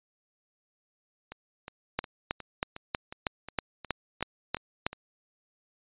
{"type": "two click trains", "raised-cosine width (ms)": 0.3, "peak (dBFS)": [-24, -11], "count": [11, 10], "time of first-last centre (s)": [[1.32, 4.93], [1.99, 4.865]], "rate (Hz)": [2.77, 3.13], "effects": ["resampled to 8000 Hz"]}